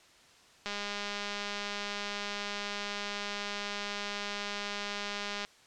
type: click train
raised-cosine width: 0.2 ms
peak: -19 dBFS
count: 978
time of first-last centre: 0.66-5.449 s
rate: 204 Hz
effects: white hiss -59 dBFS RMS until 5.66 s + low-pass 6000 Hz 12 dB/octave